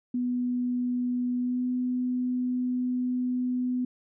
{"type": "tone with pitch glide", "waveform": "sine", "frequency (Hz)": [246.9, 250.2], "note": ["B3", "B3"], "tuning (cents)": [0, 23], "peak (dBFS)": -25, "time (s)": [0.14, 3.85], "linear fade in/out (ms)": 5, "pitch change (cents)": 23, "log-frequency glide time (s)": [1.38, 1.65], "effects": []}